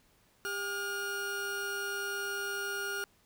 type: tone pair together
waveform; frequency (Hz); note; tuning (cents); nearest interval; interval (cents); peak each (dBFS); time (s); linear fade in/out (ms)
40% pulse; 400.1 / 1425.8; G4 / F6; +35 / +35; octave + minor seventh; 2200; -39 / -34; 0.45-3.04; 0
effects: pink hiss -67 dBFS RMS until 3.25 s